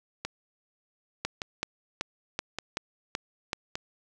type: two click trains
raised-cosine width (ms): 0.2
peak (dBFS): -15 / -12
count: 4 / 7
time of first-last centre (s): 0.25-3.755 / 1.25-3.531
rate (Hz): 0.856 / 2.63
effects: none